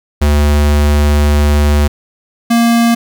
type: tone pair in turn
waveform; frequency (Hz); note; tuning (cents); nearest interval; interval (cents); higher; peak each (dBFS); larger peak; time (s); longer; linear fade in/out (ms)
square; 73.5 / 233.3; D2 / A#3; +2 / +2; octave + minor sixth; 2000; second; -8; neither; 0.21-1.88 / 2.5-2.95; first; 10
effects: 8-bit